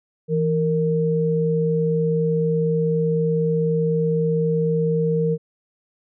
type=tone pair together; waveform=sine; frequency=163.8 / 462 Hz; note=E3 / A#4; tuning=-11 / -16 cents; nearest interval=octave + tritone; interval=1795 cents; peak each=-20 dBFS; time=0.28-5.38 s; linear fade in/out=50 ms; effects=none